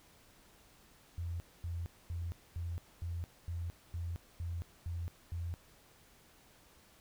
sine tone bursts, 85.4 Hz, F2, 38 cents flat, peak -36 dBFS, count 10, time 1.18-5.54 s, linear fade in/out 0 ms, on 220 ms, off 240 ms, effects pink hiss -63 dBFS RMS until 7 s

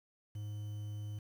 triangle tone with quantisation, 104.7 Hz, G#2, 15 cents sharp, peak -37 dBFS, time 0.35-1.19 s, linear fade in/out 5 ms, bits 10, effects none

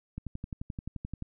click train, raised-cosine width 5 ms, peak -24 dBFS, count 13, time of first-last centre 0.18-1.223 s, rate 11.5 Hz, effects none

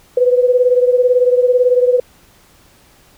sine beating tone pair, 493.9 / 511.9 Hz, B4 / C5, 0 / -38 cents, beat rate 18 Hz, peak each -10 / -15 dBFS, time 0.17-2 s, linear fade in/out 5 ms, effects pink hiss -49 dBFS RMS until 3.17 s

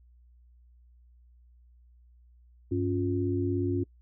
sine tone cluster, 98.5 / 276.6 / 353.5 Hz, G2 / C#4 / F4, +9 / -4 / +21 cents, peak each -30 dBFS, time 2.71-3.84 s, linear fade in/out 10 ms, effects noise-tail reverb RT60 0.1 s tail -25 dB re dry + added 60 Hz sine -55 dBFS peak until 4.01 s

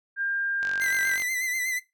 sine tone with pitch glide, 1600 to 1585.3 Hz, G6 to G6, +35 to +19 cents, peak -25 dBFS, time 0.16-1.19 s, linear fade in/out 50 ms, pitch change -16 cents, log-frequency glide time 0.59-1.06 s
click train, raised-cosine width 0.2 ms, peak -20 dBFS, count 29, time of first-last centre 0.63-1.221 s, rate 47.4 Hz
45% pulse tone with vibrato, 2027 Hz, B6, 45 cents sharp, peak -26 dBFS, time 0.8-1.8 s, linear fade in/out 20 ms, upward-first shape sine, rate 8.2 Hz, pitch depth 51 cents each way
effects noise-tail reverb RT60 0.2 s tail -18 dB re dry

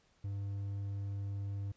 triangle tone, 99.7 Hz, G2, 30 cents sharp, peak -34 dBFS, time 0.24-1.72 s, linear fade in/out 5 ms, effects pink hiss -71 dBFS RMS until 1.76 s + resampled to 16000 Hz

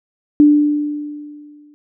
sine tone with exponential decay, 295.4 Hz, D4, 10 cents sharp, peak -4 dBFS, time 0.4-1.74 s, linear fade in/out 0 ms, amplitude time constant 290 ms, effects none

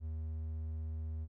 triangle tone, 79 Hz, D#2, 27 cents sharp, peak -35 dBFS, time 0-1.28 s, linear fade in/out 50 ms, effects none

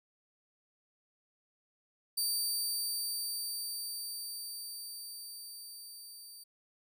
20% pulse tone with level ramp, 4636 Hz, D8, 23 cents flat, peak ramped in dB -24 to -43 dBFS, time 2.17-6.44 s, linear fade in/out 10 ms, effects none

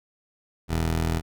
15% pulse tone pair together, 40.7 / 81.4 Hz, E1 / E2, -21 / -21 cents, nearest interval octave, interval 1200 cents, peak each -21 dBFS, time 0.68-1.22 s, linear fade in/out 50 ms, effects none

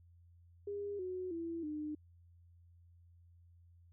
sine tone with pitch steps, 405.9 / 367.9 / 333.5 / 302.3 Hz, G#4 / F#4 / E4 / D#4, -40 / -10 / +20 / -50 cents, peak -38 dBFS, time 0.67-1.95 s, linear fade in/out 5 ms, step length 320 ms, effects added 86 Hz sine -60 dBFS peak until 3.92 s

